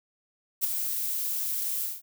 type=noise with ADSR envelope; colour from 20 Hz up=violet; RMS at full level=-23 dBFS; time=0.61-2.02 s; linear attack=32 ms; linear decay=11 ms; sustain=-7 dB; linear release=190 ms; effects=none